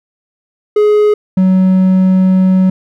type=tone pair in turn; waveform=triangle; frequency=420 / 187.09 Hz; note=G#4 / F#3; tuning=+19 / +19 cents; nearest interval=octave + major second; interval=1400 cents; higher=first; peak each=-4 dBFS; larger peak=neither; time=0.76-1.14 / 1.37-2.7 s; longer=second; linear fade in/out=5 ms; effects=none